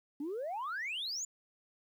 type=exponential sweep; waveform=sine; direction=up; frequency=272.9 to 7200 Hz; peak=-34 dBFS; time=0.2-1.25 s; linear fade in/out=5 ms; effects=tanh soft clip ceiling -33 dBFS + 11-bit